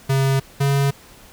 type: tone pair in turn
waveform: square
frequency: 135.3 / 139.26 Hz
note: C#3 / C#3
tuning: -42 / +8 cents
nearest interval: unison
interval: 50 cents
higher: second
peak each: -16 dBFS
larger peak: neither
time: 0.09-0.4 / 0.6-0.91 s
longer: neither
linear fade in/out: 10 ms
effects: pink hiss -46 dBFS RMS until 1.32 s

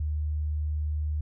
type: tone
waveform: sine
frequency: 75.7 Hz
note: D#2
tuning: 47 cents flat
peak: -26 dBFS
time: 0-1.21 s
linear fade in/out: 5 ms
effects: none

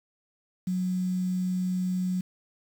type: tone with quantisation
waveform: sine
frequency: 183.4 Hz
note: F#3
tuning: 15 cents flat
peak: -25 dBFS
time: 0.67-2.21 s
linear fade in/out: 5 ms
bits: 8
effects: none

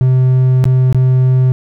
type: tone with dropouts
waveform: triangle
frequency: 128.8 Hz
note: C3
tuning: 27 cents flat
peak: -5 dBFS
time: 0.01-1.52 s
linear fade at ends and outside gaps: 0 ms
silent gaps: 0.641-0.654 / 0.927-0.946 s
effects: none

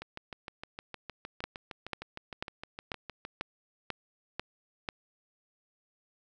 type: two click trains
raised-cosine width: 0.3 ms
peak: -17 / -24 dBFS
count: 8 / 22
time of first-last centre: 1.44-4.888 / 0.02-3.251 s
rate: 2.03 / 6.5 Hz
effects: none

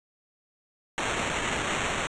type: noise with sample-and-hold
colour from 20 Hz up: white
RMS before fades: -29 dBFS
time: 0.98-2.07 s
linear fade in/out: 0 ms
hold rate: 4900 Hz
effects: resampled to 22050 Hz

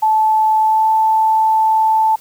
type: tone with pitch glide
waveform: sine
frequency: 871 to 879.1 Hz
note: A5 to A5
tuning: -18 to -2 cents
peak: -10 dBFS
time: 0.02-2.16 s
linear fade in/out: 10 ms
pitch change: +16 cents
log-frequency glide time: 0.59-0.9 s
effects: white hiss -45 dBFS RMS until 2.2 s

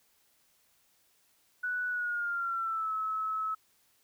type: tone with pitch glide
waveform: sine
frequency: 1479 to 1295 Hz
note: F#6 to E6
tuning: -1 to -31 cents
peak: -30 dBFS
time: 1.63-3.55 s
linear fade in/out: 10 ms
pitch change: -230 cents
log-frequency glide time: 1.89-2.93 s
effects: white hiss -69 dBFS RMS until 4.03 s

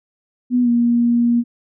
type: tone with pitch glide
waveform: sine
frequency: 246.9 to 237.4 Hz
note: B3 to A#3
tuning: 0 to +32 cents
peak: -12 dBFS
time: 0.5-1.44 s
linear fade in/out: 50 ms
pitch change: -68 cents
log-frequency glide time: 0.62-0.69 s
effects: none

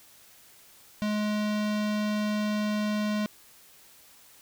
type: tone with low-pass filter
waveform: square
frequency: 210.6 Hz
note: G#3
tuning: 24 cents sharp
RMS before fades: -28 dBFS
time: 1.02-3.26 s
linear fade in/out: 0 ms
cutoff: 4900 Hz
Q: 1.1
effects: white hiss -55 dBFS RMS until 4.41 s

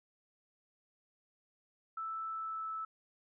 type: tone with pitch glide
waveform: sine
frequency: 1318.5 to 1310.1 Hz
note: E6 to E6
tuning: 0 to -11 cents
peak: -37 dBFS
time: 1.97-2.85 s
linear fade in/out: 5 ms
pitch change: -11 cents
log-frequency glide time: 2.28-2.7 s
effects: none

